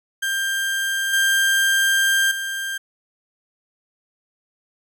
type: tone with level steps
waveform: 35% pulse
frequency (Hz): 1588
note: G6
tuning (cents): +22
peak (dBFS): -19 / -14 / -23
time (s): 0.22-2.78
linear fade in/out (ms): 10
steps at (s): 1.13 / 2.31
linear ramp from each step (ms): 5
effects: none